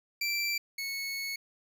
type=tone pair in turn; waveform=25% pulse; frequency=2344 / 2202 Hz; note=D7 / C#7; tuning=-4 / -12 cents; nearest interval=minor second; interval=108 cents; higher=first; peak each=-25 / -30 dBFS; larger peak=first; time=0.21-0.58 / 0.78-1.36 s; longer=second; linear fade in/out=5 ms; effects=none